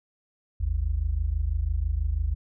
sine tone pair together, 51.7 / 77.78 Hz, G#1 / D#2, -7 / 0 cents, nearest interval perfect fifth, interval 707 cents, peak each -26 dBFS, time 0.6-2.35 s, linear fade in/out 10 ms, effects none

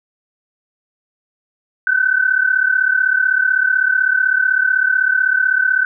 sine tone pair together, 1500 / 1535.9 Hz, F#6 / G6, +23 / -36 cents, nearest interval unison, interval 41 cents, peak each -15 dBFS, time 1.87-5.85 s, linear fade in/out 2 ms, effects none

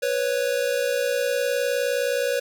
square tone pair together, 493.2 / 552.7 Hz, B4 / C#5, -2 / -5 cents, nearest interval major second, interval 197 cents, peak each -25 dBFS, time 0.02-2.4 s, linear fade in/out 10 ms, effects none

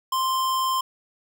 square tone, 1046.5 Hz, C6, in tune, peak -22 dBFS, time 0.12-0.81 s, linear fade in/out 5 ms, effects none

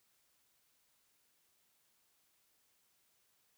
silence, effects white hiss -75 dBFS RMS until 3.57 s

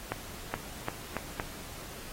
accelerating click train, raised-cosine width 0.5 ms, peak -16 dBFS, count 5, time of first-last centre 0.12-1.398 s, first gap 420 ms, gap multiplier 0.82, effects pink hiss -45 dBFS RMS until 2.12 s + AAC 48 kbps

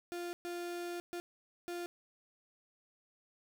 35% pulse tone bursts at uneven times, 348.9 Hz, F4, 2 cents flat, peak -37 dBFS, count 4, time 0.12-0.33 / 0.45-1 / 1.13-1.2 / 1.68-1.86 s, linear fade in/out 0 ms, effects none

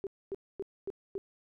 sine tone bursts, 392 Hz, G4, in tune, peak -33 dBFS, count 5, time 0.04-1.18 s, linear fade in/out 0 ms, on 28 ms, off 250 ms, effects none

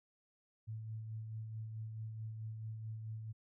sine tone with tremolo, 110.2 Hz, A2, 3 cents sharp, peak -40 dBFS, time 0.67-3.33 s, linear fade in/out 20 ms, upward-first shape sine, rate 4.6 Hz, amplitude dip 35%, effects none

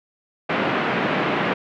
pink band-pass noise, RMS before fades -22 dBFS, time 0.49-1.54 s, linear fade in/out 10 ms, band 170 to 2700 Hz, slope 24 dB/octave, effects none

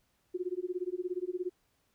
sine tone with tremolo, 361.6 Hz, F#4, 40 cents flat, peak -29 dBFS, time 0.34-1.5 s, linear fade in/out 10 ms, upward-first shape sine, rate 17 Hz, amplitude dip 100%, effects pink hiss -74 dBFS RMS until 1.94 s

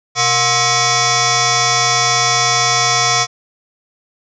sine tone with frequency modulation, 2243 Hz, C#7, 20 cents sharp, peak -11 dBFS, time 0.15-3.27 s, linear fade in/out 50 ms, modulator 592 Hz, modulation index 6.9, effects none

